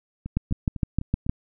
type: two click trains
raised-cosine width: 5 ms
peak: -20 / -9 dBFS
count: 5 / 7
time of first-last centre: 0.26-1.265 / 0.37-1.294 s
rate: 3.98 / 6.49 Hz
effects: none